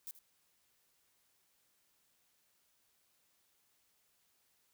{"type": "noise with echo", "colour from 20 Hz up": "violet", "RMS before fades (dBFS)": -45, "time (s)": [0.07, 0.11], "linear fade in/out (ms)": 0, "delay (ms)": 79, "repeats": 1, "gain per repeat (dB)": -14, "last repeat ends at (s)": 0.189, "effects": ["white hiss -75 dBFS RMS until 4.73 s"]}